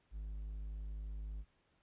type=tone; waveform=triangle; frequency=51.91 Hz; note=G#1; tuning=in tune; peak=-39 dBFS; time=0.11-1.45 s; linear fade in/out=50 ms; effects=pink hiss -75 dBFS RMS until 1.82 s + resampled to 8000 Hz